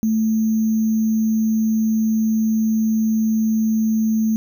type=tone with sample-and-hold; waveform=sine; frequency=220 Hz; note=A3; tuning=in tune; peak=-15 dBFS; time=0.03-4.36 s; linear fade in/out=0 ms; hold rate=6300 Hz; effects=none